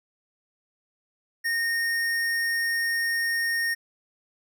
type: tone with hard clipping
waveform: sine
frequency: 1845 Hz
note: A#6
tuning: 18 cents flat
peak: -25 dBFS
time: 1.44-3.75 s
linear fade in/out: 20 ms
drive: 15 dB
effects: none